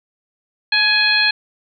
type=harmonic tone with a mistuned harmonic; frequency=837 Hz; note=G#5; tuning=13 cents sharp; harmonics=1 / 2 / 3 / 4 / 5; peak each=-28 / -17 / -18 / -22 / -17 dBFS; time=0.72-1.31 s; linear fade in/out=5 ms; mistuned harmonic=1; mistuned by=+39 cents; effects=none